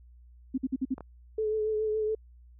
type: tone bursts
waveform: sine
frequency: 261.6 Hz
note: C4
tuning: in tune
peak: -25 dBFS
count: 5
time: 0.54-0.944 s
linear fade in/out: 10 ms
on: 40 ms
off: 51 ms
type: clicks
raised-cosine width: 1 ms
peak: -28 dBFS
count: 2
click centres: 0.981 / 1.007 s
type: tone with vibrato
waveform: sine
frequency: 431.7 Hz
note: A4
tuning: 33 cents flat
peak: -26 dBFS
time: 1.38-2.15 s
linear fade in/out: 5 ms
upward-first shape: triangle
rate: 7.1 Hz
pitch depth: 31 cents each way
effects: added 60 Hz sine -51 dBFS peak until 2.59 s